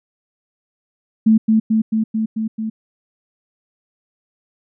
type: tone with echo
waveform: sine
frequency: 220 Hz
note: A3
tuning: in tune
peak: -8 dBFS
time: 1.26-1.38 s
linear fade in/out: 10 ms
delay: 220 ms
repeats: 6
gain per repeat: -2 dB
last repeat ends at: 2.7 s
effects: none